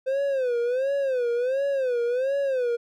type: tone with vibrato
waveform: triangle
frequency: 515 Hz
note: C5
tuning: 28 cents flat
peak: -20 dBFS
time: 0.06-2.77 s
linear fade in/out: 20 ms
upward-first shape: sine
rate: 1.4 Hz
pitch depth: 150 cents each way
effects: none